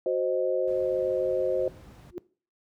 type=chord; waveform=sine; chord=C diminished; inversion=second; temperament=equal; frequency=370 / 523.3 / 622.3 Hz; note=Gb4 / C5 / Eb5; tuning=0 / 0 / 0 cents; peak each=-28 / -26 / -31 dBFS; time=0.06-1.68 s; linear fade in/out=2 ms
type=noise; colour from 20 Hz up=brown; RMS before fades=-44 dBFS; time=0.67-2.11 s; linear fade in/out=10 ms
type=tone with exponential growth; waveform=sine; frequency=355.5 Hz; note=F4; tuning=31 cents sharp; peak=-27 dBFS; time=2.1-2.18 s; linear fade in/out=0 ms; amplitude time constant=17 ms
effects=noise-tail reverb RT60 0.4 s tail -19 dB re dry + high-pass 80 Hz 12 dB/octave